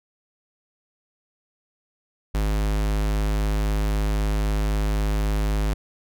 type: tone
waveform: square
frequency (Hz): 51.91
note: G#1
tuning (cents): 0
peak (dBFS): -21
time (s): 2.34-5.74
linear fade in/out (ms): 10
effects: none